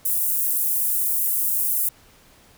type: high-pass noise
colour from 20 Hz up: pink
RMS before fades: -22 dBFS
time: 0.05-1.89 s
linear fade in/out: 5 ms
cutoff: 11000 Hz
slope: 24 dB/octave
effects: pink hiss -53 dBFS RMS until 2.57 s